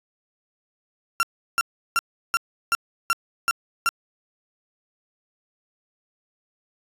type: tone bursts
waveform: 35% pulse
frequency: 1370 Hz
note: F6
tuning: 34 cents flat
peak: -16 dBFS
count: 8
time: 1.2-3.89 s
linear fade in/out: 0 ms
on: 30 ms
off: 350 ms
effects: resampled to 32000 Hz